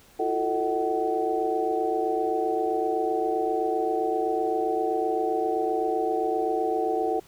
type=tone cluster; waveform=sine; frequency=333.5 / 361.2 / 442.6 / 629 / 753 Hz; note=E4 / F#4 / A4 / D#5 / F#5; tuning=+20 / -42 / +10 / +19 / +30 cents; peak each=-31 / -32 / -27 / -35 / -27 dBFS; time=0.19-7.2 s; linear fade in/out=10 ms; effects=pink hiss -55 dBFS RMS until 7.27 s